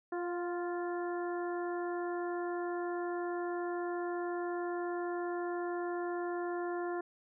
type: harmonic tone with a mistuned harmonic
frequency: 349.2 Hz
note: F4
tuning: in tune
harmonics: 1 / 2 / 3 / 4 / 5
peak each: -35 / -41 / -45 / -47 / -49 dBFS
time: 0.12-7.01 s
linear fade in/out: 5 ms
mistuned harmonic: 2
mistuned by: +19 cents
effects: none